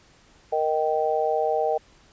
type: chord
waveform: sine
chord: Eb major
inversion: second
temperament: just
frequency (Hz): 466.7 / 622.3 / 777.8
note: Bb4 / Eb5 / G5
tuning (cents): +2 / 0 / -14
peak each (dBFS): -25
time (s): 0.52-1.78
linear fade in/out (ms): 10
effects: pink hiss -56 dBFS RMS until 2.12 s + resampled to 16000 Hz